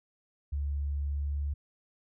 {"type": "tone with pitch glide", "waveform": "sine", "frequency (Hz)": [71.4, 71.9], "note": ["D2", "D2"], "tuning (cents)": [-48, -36], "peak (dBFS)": -29, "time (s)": [0.52, 1.54], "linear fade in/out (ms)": 10, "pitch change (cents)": 12, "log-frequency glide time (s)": [1.08, 1.43], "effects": []}